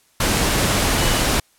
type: tone in noise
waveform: sine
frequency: 2960 Hz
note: F#7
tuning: in tune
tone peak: -29 dBFS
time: 0.98-1.2 s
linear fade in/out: 5 ms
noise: pink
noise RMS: -18 dBFS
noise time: 0.2-1.4 s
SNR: -14 dB
effects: white hiss -58 dBFS RMS until 1.58 s + low-pass 12000 Hz 12 dB/octave